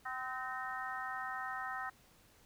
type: harmonic tone with a mistuned harmonic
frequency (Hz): 256.5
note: C4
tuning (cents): -34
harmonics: 3 / 4 / 5 / 6 / 7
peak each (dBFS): -44 / -47 / -43 / -47 / -44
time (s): 0.05-1.9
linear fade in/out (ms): 10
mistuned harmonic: 7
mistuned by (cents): +44
effects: pink hiss -65 dBFS RMS until 2.45 s